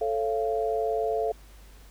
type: chord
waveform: sine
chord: A augmented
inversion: none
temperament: just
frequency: 440 / 550 / 687.5 Hz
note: A4 / C#5 / E#5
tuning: 0 / -14 / -27 cents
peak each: -27 / -33 / -28 dBFS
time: 0.01-1.32 s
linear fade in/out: 5 ms
effects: added 50 Hz sine -48 dBFS peak until 1.9 s + pink hiss -56 dBFS RMS until 1.9 s